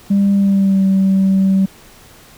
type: tone with pitch glide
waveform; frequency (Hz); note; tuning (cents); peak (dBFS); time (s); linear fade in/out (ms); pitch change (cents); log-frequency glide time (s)
sine; 199.1 to 192.32; G3 to G3; +27 to -33; -8; 0.1-1.66; 10; -60; 0.34-0.84
effects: tanh soft clip ceiling -7 dBFS + pink hiss -43 dBFS RMS until 2.37 s